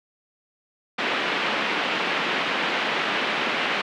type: band-pass noise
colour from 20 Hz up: white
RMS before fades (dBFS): -25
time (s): 0.98-3.82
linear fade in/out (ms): 10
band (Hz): 190 to 3000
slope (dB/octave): 24
effects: none